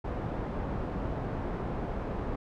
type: low-pass noise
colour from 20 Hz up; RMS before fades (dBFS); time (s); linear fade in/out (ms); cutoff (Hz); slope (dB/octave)
pink; -34; 0.04-2.36; 10; 920; 12
effects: none